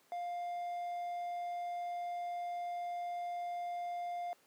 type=tone; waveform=triangle; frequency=702 Hz; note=F5; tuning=9 cents sharp; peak=-35 dBFS; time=0.12-4.33 s; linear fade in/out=0 ms; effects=pink hiss -68 dBFS RMS until 4.46 s + high-pass 300 Hz 12 dB/octave